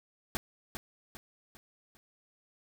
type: noise with echo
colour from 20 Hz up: pink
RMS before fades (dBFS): -33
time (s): 0.35-0.37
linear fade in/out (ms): 0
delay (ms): 400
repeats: 4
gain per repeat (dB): -7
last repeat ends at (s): 1.97
effects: none